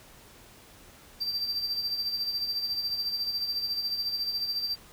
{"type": "tone with tremolo", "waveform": "triangle", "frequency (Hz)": 4691, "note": "D8", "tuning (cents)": -3, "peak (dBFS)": -25, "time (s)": [1.2, 4.76], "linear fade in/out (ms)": 20, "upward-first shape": "sine", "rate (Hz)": 14, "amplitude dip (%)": 55, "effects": ["pink hiss -53 dBFS RMS until 4.92 s"]}